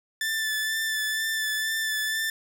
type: tone with vibrato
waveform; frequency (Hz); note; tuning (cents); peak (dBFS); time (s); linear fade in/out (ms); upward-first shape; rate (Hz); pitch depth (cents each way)
sawtooth; 1760; A6; 0; -22; 0.21-2.3; 2; sine; 2.1; 20
effects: none